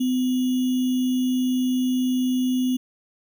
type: tone with sample-and-hold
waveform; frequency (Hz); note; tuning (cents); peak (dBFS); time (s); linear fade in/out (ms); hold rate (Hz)
sine; 254.2; C4; -50; -19; 0-2.77; 10; 3150
effects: none